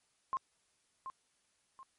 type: tone with echo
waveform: sine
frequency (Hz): 1060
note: C6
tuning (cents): +22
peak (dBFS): -31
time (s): 0.33-0.37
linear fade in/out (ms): 0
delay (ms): 730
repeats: 2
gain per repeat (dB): -9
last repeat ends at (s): 1.83
effects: white hiss -75 dBFS RMS until 1.98 s + MP3 48 kbps